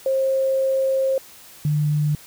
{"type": "tone pair in turn", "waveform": "sine", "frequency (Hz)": [533, 149.24], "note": ["C5", "D3"], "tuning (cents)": [32, 28], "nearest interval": "octave + minor seventh", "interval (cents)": 2204, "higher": "first", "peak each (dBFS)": -17, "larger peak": "neither", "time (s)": [[0.06, 1.18], [1.65, 2.15]], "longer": "first", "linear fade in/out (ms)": 2, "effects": ["white hiss -45 dBFS RMS until 2.26 s"]}